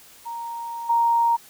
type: tone with level steps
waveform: sine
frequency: 932.3 Hz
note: A#5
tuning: in tune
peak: -29 / -16 dBFS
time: 0.25-1.37 s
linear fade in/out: 20 ms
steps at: 0.89 s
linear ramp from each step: 10 ms
effects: white hiss -49 dBFS RMS until 1.49 s